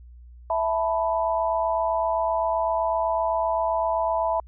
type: chord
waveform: sine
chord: E suspended fourth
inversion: none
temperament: equal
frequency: 659.3 / 880 / 987.8 Hz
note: E5 / A5 / B5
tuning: 0 / 0 / 0 cents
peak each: -24 / -27 / -26 dBFS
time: 0.5-4.4 s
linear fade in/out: 2 ms
effects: added 60 Hz sine -43 dBFS peak until 4.47 s